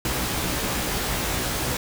pink noise with comb filter, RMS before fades -26 dBFS, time 0.05-1.77 s, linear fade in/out 2 ms, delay 16 ms, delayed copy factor +0.9, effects none

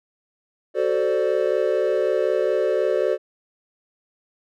triangle chord, D dominant seventh, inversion first, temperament equal with one note detuned, 374.7 / 440 / 523.3 / 587.3 Hz, F#4 / A4 / C5 / D5, +22 / 0 / 0 / 0 cents, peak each -22 dBFS, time 0.74-3.18 s, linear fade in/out 50 ms, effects none

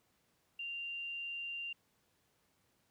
sine tone, 2781 Hz, F7, 8 cents flat, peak -39 dBFS, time 0.59-1.73 s, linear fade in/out 5 ms, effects pink hiss -75 dBFS RMS until 2.9 s + high-pass 80 Hz 12 dB/octave

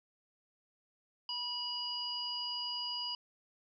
harmonic tone, 974 Hz, B5, 24 cents flat, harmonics 1 / 3 / 5, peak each -45 / -40 / -38 dBFS, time 1.29-3.15 s, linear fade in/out 2 ms, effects none

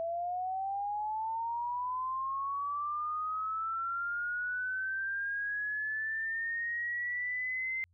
sine linear sweep, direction up, 659.3 to 2082 Hz, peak -32 dBFS, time 0-7.84 s, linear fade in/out 0 ms, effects added 87 Hz sine -65 dBFS peak until 7.93 s

